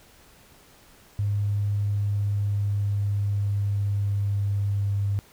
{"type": "tone with pitch glide", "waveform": "triangle", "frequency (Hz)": [102.2, 100.39], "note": ["G#2", "G2"], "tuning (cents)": [-27, 42], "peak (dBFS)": -18, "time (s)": [1.19, 5.19], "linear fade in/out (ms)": 0, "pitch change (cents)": -31, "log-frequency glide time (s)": [1.59, 4.99], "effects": ["tanh soft clip ceiling -20 dBFS", "pink hiss -54 dBFS RMS until 5.32 s"]}